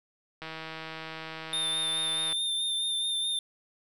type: click train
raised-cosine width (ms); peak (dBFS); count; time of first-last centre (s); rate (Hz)
0.3; -23; 306; 0.42-2.326; 160
type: tone with vibrato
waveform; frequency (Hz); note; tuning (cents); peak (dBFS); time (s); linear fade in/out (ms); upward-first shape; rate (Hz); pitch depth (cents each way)
square; 3603; A7; +40; -28; 1.53-3.39; 2; sine; 4.7; 23
effects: none